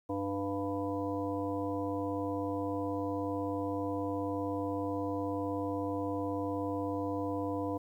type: harmonic tone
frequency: 99.1 Hz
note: G2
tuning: 19 cents sharp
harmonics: 1 / 3 / 5 / 7 / 9 / 10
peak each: -41 / -35 / -37 / -41 / -49 / -42 dBFS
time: 0.09-7.78 s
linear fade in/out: 10 ms
effects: 11-bit